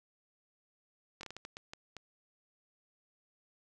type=slowing click train; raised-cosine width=0.2 ms; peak=-27 dBFS; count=9; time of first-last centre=1.21-1.967 s; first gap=22 ms; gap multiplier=1.4; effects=none